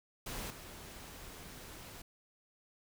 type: noise with level steps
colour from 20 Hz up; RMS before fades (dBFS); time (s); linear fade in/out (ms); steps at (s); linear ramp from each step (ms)
pink; -42 / -50; 0.26-2.02; 5; 0.5; 5
effects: none